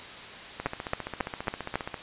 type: two click trains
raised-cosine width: 0.5 ms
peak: -18 / -11 dBFS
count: 21 / 5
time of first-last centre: 0.6-1.942 / 0.66-1.756 s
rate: 14.9 / 3.65 Hz
effects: white hiss -42 dBFS RMS until 2.02 s + resampled to 8000 Hz